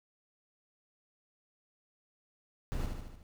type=noise with echo; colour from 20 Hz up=brown; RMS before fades=-34 dBFS; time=2.72-2.86 s; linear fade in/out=0 ms; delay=74 ms; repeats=5; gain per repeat=-4 dB; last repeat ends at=3.23 s; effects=none